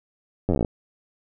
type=slowing click train; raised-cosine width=2 ms; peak=-9 dBFS; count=12; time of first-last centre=0.49-0.648 s; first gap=10 ms; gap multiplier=1.07; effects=none